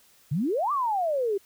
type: exponential two-way sweep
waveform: sine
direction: up then down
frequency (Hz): 129.7 to 1200 to 382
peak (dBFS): -23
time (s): 0.31-1.38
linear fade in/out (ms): 10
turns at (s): 0.72
effects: white hiss -59 dBFS RMS until 1.45 s